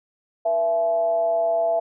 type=tone with frequency modulation; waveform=sine; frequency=668 Hz; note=E5; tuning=23 cents sharp; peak=-18 dBFS; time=0.45-1.8 s; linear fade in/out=10 ms; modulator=186 Hz; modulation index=0.42; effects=none